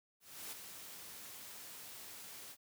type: noise with ADSR envelope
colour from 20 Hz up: white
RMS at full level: -45 dBFS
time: 0.2-2.57 s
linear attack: 320 ms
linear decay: 15 ms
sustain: -6 dB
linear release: 59 ms
effects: high-pass 80 Hz 12 dB/octave